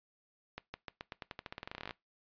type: accelerating click train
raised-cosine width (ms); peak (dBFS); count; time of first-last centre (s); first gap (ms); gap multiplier
0.3; -25; 22; 0.58-1.909; 160; 0.89
effects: noise-tail reverb RT60 0.2 s tail -21 dB re dry + resampled to 11025 Hz